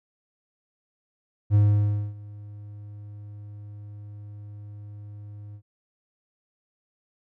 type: tone with ADSR envelope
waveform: triangle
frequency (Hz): 103.5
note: G#2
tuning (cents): -5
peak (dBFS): -12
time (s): 1.5-5.62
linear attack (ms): 47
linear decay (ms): 590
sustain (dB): -24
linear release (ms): 72
effects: none